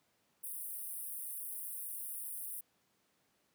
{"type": "high-pass noise", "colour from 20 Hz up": "pink", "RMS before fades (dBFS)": -43, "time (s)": [0.43, 2.61], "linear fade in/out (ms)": 10, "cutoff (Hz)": 9100, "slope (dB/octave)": 96, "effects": ["pink hiss -75 dBFS RMS until 3.54 s", "high-pass 150 Hz 12 dB/octave"]}